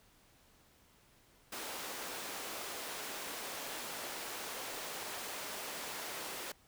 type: high-pass noise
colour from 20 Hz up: pink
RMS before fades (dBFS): -43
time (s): 1.52-6.52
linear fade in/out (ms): 5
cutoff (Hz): 410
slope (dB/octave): 12
effects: pink hiss -66 dBFS RMS until 6.67 s